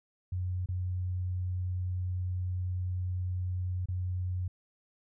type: tone with dropouts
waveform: sine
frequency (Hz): 91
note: F#2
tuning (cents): -28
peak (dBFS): -30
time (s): 0.32-4.48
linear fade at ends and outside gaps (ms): 5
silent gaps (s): 0.66-0.687 / 3.858-3.885
effects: none